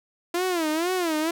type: tone with vibrato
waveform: sawtooth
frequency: 337.6 Hz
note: E4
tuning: 41 cents sharp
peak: -19 dBFS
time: 0.34-1.31 s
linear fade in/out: 5 ms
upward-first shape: sine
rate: 2.1 Hz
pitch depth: 170 cents each way
effects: none